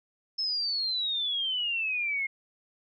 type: exponential sweep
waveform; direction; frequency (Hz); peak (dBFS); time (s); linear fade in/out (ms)
sine; down; 5274 to 2134; -27; 0.38-2.27; 10
effects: none